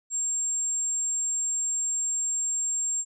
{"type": "tone", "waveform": "sine", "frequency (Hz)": 7450, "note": "A#8", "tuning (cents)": -2, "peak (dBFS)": -25, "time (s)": [0.1, 3.05], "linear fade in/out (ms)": 50, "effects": []}